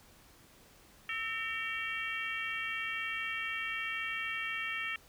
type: harmonic tone with a mistuned harmonic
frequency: 456.1 Hz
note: A#4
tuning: 38 cents flat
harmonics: 3 / 4 / 5 / 6 / 7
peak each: -43 / -39 / -39 / -40 / -45 dBFS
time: 1.09-4.96 s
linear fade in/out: 2 ms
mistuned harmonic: 3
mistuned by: -72 cents
effects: pink hiss -60 dBFS RMS until 5.08 s